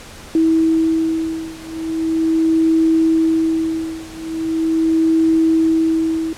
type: beating tone pair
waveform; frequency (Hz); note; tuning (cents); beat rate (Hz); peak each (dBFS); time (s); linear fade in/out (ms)
sine; 323.2 / 323.6; E4 / E4; -34 / -32; 0.4; -16 / -17; 0.35-6.33; 2
effects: pink hiss -37 dBFS RMS until 6.37 s + low-pass 10000 Hz 12 dB/octave